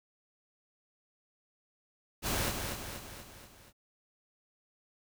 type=noise with echo; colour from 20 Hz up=pink; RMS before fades=-32 dBFS; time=2.22-2.53 s; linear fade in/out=50 ms; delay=240 ms; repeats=5; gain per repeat=-5 dB; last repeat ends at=3.73 s; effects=none